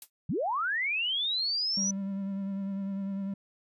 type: noise with exponential decay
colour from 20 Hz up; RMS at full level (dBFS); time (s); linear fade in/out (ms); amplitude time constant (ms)
blue; -38; 0.02-0.1; 1; 16
type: linear sweep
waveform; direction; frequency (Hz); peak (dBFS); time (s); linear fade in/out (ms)
sine; up; 115.2 to 6000; -27; 0.29-1.91; 5
type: tone with vibrato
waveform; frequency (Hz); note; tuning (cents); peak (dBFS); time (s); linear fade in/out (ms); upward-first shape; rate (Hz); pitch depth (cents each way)
triangle; 196; G3; 0; -29; 1.77-3.34; 5; sine; 10; 27
effects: resampled to 32000 Hz